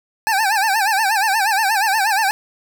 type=tone with vibrato; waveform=25% pulse; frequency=830.6 Hz; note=G#5; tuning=in tune; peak=-11 dBFS; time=0.27-2.31 s; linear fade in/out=0 ms; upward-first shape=sine; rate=8.4 Hz; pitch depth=150 cents each way; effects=none